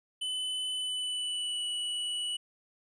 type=tone with pitch glide; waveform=square; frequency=3014 to 2947 Hz; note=F#7 to F#7; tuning=+31 to -8 cents; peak=-32 dBFS; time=0.21-2.37 s; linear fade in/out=10 ms; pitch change=-39 cents; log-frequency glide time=0.73-1.67 s; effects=resampled to 22050 Hz